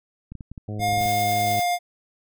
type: clicks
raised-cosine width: 5 ms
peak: -24 dBFS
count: 11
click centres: 0.32 / 0.353 / 0.408 / 0.516 / 0.578 / 0.799 / 0.889 / 0.93 / 0.978 / 1.01 / 1.057 s
type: harmonic tone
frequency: 105.2 Hz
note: G#2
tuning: 23 cents sharp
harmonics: 1 / 2 / 3 / 4 / 5 / 6 / 7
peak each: -29 / -35 / -39 / -41 / -43 / -45 / -46 dBFS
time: 0.68-1.6 s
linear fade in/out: 5 ms
type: tone with pitch glide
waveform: square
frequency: 711 to 706.1 Hz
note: F5 to F5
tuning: +31 to +19 cents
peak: -21 dBFS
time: 0.79-1.79 s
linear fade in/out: 50 ms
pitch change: -12 cents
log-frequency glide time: 1.22-1.58 s
type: noise with tremolo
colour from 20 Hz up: blue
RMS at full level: -33 dBFS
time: 0.98-1.65 s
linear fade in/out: 50 ms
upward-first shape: sine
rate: 10 Hz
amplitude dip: 25%
effects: none

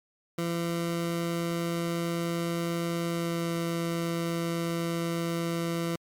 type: tone with pitch glide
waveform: 20% pulse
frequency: 169.4 to 168.23 Hz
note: E3 to E3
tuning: +48 to +36 cents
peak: -23 dBFS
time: 0.38-5.96 s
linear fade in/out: 5 ms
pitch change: -12 cents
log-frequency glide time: 3.06-3.53 s
effects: MP3 96 kbps

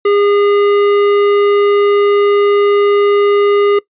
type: tone with tanh clipping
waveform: sine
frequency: 407.4 Hz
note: G#4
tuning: 33 cents flat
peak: -10 dBFS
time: 0.05-3.79 s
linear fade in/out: 5 ms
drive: 15 dB
effects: noise-tail reverb RT60 0.1 s tail -20 dB re dry + resampled to 8000 Hz

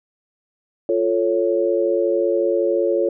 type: chord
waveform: sine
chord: F augmented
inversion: none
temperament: equal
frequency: 349.2 / 440 / 554.4 Hz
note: F4 / A4 / C#5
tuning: 0 / 0 / 0 cents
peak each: -20 / -21 / -20 dBFS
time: 0.89-3.09 s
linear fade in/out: 2 ms
effects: none

